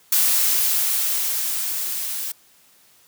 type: noise with level ramp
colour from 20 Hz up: blue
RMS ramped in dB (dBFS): -17 to -28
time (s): 0.12-2.32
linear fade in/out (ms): 5
effects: white hiss -55 dBFS RMS until 3.07 s + high-pass 80 Hz 12 dB/octave